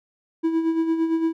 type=tone with tremolo; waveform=triangle; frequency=326.4 Hz; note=E4; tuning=17 cents flat; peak=-15 dBFS; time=0.43-1.33 s; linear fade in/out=20 ms; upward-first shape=sine; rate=8.8 Hz; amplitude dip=55%; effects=none